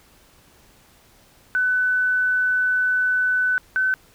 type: tone pair in turn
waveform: sine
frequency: 1500 / 1520.9 Hz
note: F#6 / F#6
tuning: +23 / +47 cents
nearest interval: unison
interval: 24 cents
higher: second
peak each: -17 dBFS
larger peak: neither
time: 1.55-3.58 / 3.76-3.94 s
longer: first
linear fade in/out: 0 ms
effects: pink hiss -54 dBFS RMS until 4.14 s